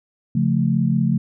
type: chord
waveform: sine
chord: Db augmented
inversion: none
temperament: equal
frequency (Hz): 138.59 / 174.61 / 220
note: Db3 / F3 / A3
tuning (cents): 0 / 0 / 0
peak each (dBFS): -20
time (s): 0.35-1.18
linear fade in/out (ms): 5
effects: none